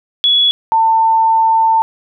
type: tone pair in turn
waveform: sine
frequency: 3383 / 896 Hz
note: G#7 / A5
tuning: +31 / +31 cents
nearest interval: octave + major seventh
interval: 2300 cents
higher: first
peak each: -8 dBFS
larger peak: neither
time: 0.24-0.51 / 0.72-1.82 s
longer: second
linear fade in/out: 0 ms
effects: none

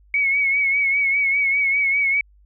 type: tone with vibrato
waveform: sine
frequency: 2225 Hz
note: C#7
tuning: 6 cents sharp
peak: -16 dBFS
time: 0.14-2.21 s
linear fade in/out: 2 ms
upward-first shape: triangle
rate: 5 Hz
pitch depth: 60 cents each way
effects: added 50 Hz sine -50 dBFS peak until 2.45 s

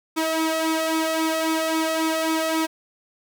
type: tone with flanger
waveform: sawtooth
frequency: 320.8 Hz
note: E4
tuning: 47 cents flat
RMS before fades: -23 dBFS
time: 0.16-2.67 s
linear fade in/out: 20 ms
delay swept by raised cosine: 0.83 to 1.59 ms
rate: 3.7 Hz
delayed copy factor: +0.65
effects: none

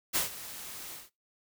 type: noise with ADSR envelope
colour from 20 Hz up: white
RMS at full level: -27 dBFS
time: 0.13-1.1 s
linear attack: 30 ms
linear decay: 130 ms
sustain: -16 dB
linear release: 170 ms
effects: noise-tail reverb RT60 0.2 s tail -21 dB re dry

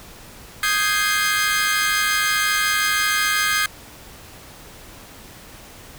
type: chord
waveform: sawtooth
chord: Ab major seventh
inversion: second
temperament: equal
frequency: 1244.5 / 1568 / 1661.2 / 2093 Hz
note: Eb6 / G6 / Ab6 / C7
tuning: 0 / 0 / 0 / 0 cents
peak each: -20 dBFS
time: 0.63-3.66 s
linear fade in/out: 2 ms
effects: pink hiss -42 dBFS RMS until 5.98 s

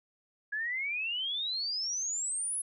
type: exponential sweep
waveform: sine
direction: up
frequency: 1661.2 to 10720 Hz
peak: -31 dBFS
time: 0.52-2.62 s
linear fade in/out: 10 ms
effects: none

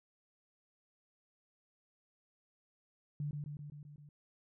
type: tone with echo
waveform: sine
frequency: 146.83 Hz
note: D3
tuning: in tune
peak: -35 dBFS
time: 3.2-3.31 s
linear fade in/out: 2 ms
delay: 130 ms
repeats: 6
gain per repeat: -3 dB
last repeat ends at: 4.09 s
effects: none

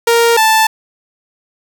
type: tone pair in turn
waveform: sawtooth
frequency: 466.2 / 880.1 Hz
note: A#4 / A5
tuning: 0 / 0 cents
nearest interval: major seventh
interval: 1100 cents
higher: second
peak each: -4 dBFS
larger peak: neither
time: 0.07-0.37 / 0.37-0.67 s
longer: neither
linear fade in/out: 5 ms
effects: none

